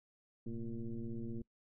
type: tone with frequency modulation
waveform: sine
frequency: 110 Hz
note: A2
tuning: in tune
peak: -38 dBFS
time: 0.46-1.42 s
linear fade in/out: 5 ms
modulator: 118 Hz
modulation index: 1.9
effects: noise-tail reverb RT60 0.1 s tail -25 dB re dry